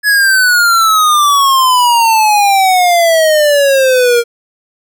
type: exponential sweep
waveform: square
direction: down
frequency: 1700 to 466.2 Hz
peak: -7 dBFS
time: 0.03-4.24 s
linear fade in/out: 50 ms
effects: none